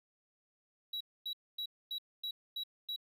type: tone bursts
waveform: triangle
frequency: 3890 Hz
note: B7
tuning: 27 cents flat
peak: -35 dBFS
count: 7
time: 0.93-2.962 s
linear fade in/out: 5 ms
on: 76 ms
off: 250 ms
effects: none